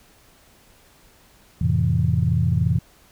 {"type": "chord", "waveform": "sine", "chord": "F major seventh", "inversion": "none", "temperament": "equal", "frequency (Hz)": [87.31, 110, 130.81, 164.81], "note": ["F2", "A2", "C3", "E3"], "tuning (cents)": [0, 0, 0, 0], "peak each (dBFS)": -22, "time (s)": [1.61, 2.79], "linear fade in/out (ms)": 5, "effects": ["tanh soft clip ceiling -6 dBFS", "pink hiss -54 dBFS RMS until 3.11 s"]}